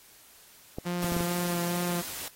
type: clicks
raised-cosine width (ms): 2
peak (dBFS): -20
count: 5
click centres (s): 0.785 / 1.044 / 1.121 / 1.166 / 1.207
type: tone with vibrato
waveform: sawtooth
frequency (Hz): 174.61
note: F3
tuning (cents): 0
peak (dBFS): -25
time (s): 0.85-2.02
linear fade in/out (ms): 20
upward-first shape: sine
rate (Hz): 2.3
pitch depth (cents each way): 17
type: noise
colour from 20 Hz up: white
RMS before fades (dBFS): -38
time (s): 1.02-2.28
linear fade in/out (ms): 0
effects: white hiss -55 dBFS RMS until 2.35 s + AAC 48 kbps